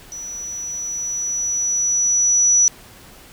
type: tone with level ramp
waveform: sine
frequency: 5900 Hz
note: F#8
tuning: 6 cents flat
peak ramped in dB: -29 to -10 dBFS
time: 0.12-2.68 s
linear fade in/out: 0 ms
effects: pink hiss -44 dBFS RMS until 3.32 s